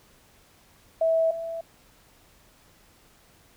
sine tone pair in turn, 652 / 661.5 Hz, E5 / E5, -19 / +6 cents, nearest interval unison, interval 25 cents, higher second, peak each -19 / -30 dBFS, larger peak first, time 1.01-1.31 / 1.31-1.61 s, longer neither, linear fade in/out 5 ms, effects pink hiss -58 dBFS RMS until 3.56 s

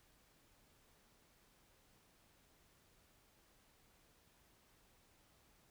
silence, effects pink hiss -71 dBFS RMS until 5.7 s

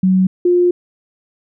sine tone pair in turn, 187.1 / 354.3 Hz, F#3 / F4, +20 / +25 cents, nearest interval major seventh, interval 1105 cents, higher second, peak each -9 dBFS, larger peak neither, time 0.03-0.27 / 0.45-0.71 s, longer second, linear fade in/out 5 ms, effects none

